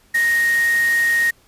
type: tone in noise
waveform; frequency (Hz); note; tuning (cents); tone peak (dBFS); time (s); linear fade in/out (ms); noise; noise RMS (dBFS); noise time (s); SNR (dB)
sine; 1864.7; A#6; 0; -14; 0.14-1.31; 10; white; -30; 0.14-1.31; +13
effects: pink hiss -55 dBFS RMS until 1.47 s + resampled to 32000 Hz